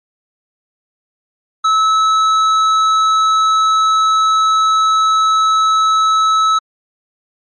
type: tone with hard clipping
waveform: sine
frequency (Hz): 1300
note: E6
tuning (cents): -24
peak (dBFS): -11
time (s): 1.64-6.59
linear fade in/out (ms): 10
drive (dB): 8
effects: MP3 48 kbps